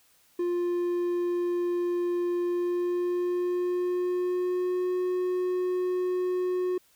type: tone with pitch glide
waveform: triangle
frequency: 351 to 363.8 Hz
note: F4 to F#4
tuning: +9 to -29 cents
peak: -23 dBFS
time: 0.39-6.78 s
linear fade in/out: 5 ms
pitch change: +62 cents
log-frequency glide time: 2.43-4.96 s
effects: white hiss -63 dBFS RMS until 6.95 s